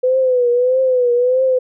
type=tone with vibrato; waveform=sine; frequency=502 Hz; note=B4; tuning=28 cents sharp; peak=-11 dBFS; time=0.03-1.59 s; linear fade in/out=10 ms; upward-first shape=triangle; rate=1.6 Hz; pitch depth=87 cents each way; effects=none